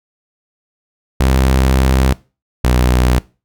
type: tone pair in turn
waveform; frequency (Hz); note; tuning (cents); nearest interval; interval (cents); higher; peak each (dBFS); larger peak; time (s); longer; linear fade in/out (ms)
sawtooth; 65.5 / 61.97; C2 / B1; +2 / +7; minor second; 95; first; -6; neither; 1.2-2.13 / 2.64-3.19; first; 5
effects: noise-tail reverb RT60 0.3 s tail -21 dB re dry